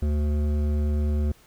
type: tone with hard clipping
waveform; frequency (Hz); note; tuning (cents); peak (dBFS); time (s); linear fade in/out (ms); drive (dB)
sine; 74.2; D2; +18; -23; 0.02-1.32; 5; 12
effects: pink hiss -56 dBFS RMS until 1.46 s